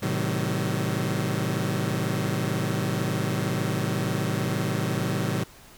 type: chord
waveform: sawtooth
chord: A diminished seventh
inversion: none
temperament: just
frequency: 110 / 132 / 158.4 / 190.08 Hz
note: A2 / C3 / Eb3 / Gb3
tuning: 0 / +16 / +31 / +47 cents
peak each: -26 dBFS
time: 0.02-5.44 s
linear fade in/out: 10 ms
effects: pink hiss -50 dBFS RMS until 5.77 s